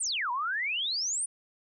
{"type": "exponential two-way sweep", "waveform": "sine", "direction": "down then up", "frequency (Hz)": [9600, 932.3, 9600], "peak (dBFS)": -28, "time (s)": [0, 1.26], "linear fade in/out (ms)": 10, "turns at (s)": 0.31, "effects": []}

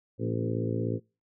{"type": "harmonic tone with a mistuned harmonic", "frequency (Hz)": 56.6, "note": "A1", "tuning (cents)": 50, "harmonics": [2, 3, 4, 5, 6, 7, 8, 9], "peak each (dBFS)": [-31, -37, -36, -36, -37, -37, -37, -40], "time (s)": [0.18, 1], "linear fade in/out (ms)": 50, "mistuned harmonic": 5, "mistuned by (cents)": -34, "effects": ["noise-tail reverb RT60 0.3 s tail -24 dB re dry"]}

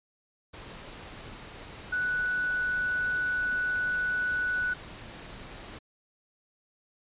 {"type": "tone in noise", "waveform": "sine", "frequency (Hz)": 1480, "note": "F#6", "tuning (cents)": 0, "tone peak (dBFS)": -26, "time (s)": [1.92, 4.74], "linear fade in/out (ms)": 10, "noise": "pink", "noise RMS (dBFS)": -44, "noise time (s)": [0.53, 5.79], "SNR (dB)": 15, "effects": ["resampled to 8000 Hz"]}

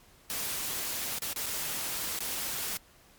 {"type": "noise with dropouts", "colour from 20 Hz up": "white", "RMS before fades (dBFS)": -34, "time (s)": [0.3, 2.77], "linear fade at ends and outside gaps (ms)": 0, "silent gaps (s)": [[1.186, 1.22], [1.331, 1.361], [1.46, 1.464], [2.189, 2.205]], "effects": ["pink hiss -59 dBFS RMS until 3.18 s", "MP3 96 kbps"]}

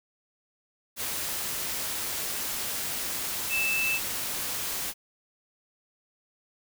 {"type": "tone in noise", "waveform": "sine", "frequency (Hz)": 2637, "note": "E7", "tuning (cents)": 0, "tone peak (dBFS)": -25, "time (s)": [3.49, 4], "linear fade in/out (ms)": 50, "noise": "white", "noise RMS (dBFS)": -32, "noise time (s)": [0.96, 4.94], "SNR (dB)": 4, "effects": []}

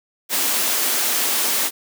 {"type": "high-pass noise", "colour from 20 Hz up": "white", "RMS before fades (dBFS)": -20, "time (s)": [0.29, 1.71], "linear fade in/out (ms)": 50, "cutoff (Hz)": 210, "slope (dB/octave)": 48, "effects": []}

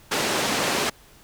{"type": "band-pass noise", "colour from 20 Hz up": "pink", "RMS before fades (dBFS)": -24, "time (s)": [0.11, 0.9], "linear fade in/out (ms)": 10, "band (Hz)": [240, 7700], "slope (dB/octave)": 12, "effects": ["pink hiss -52 dBFS RMS until 1.23 s"]}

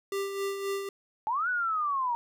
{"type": "tone with tremolo", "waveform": "square", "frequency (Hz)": 394.9, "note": "G4", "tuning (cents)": 13, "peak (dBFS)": -29, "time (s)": [0.12, 0.89], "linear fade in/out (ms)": 2, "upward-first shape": "sine", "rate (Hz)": 3.8, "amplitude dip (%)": 50}
{"type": "linear two-way sweep", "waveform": "sine", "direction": "up then down", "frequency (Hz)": [830.6, 1500, 929], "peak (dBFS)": -26, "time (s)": [1.27, 2.15], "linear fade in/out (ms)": 0, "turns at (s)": 1.49}
{"effects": []}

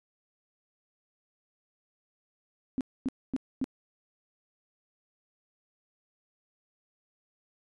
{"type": "tone bursts", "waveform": "sine", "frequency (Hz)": 261.6, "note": "C4", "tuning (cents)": 0, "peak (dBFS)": -26, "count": 4, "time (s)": [2.78, 3.642], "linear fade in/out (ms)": 0, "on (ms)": 28, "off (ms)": 250, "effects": ["resampled to 22050 Hz"]}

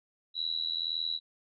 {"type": "tone with amplitude modulation", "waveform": "sine", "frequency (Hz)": 3910, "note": "B7", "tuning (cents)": -18, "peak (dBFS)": -26, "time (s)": [0.34, 1.2], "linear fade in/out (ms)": 50, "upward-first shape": "sine", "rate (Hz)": 81.7, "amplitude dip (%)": 95, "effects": []}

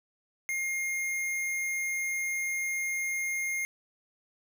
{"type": "tone", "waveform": "square", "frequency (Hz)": 2129, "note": "C7", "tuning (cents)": 30, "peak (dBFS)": -30, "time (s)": [0.49, 3.65], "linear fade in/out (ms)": 0, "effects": []}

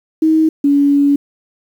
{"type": "tone pair in turn", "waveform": "sine", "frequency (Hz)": [316.7, 283.9], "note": ["D#4", "C#4"], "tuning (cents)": [31, 41], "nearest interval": "major second", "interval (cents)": 190, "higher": "first", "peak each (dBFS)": -8, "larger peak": "neither", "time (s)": [[0.22, 0.49], [0.64, 1.16]], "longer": "second", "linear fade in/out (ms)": 5, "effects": ["7-bit"]}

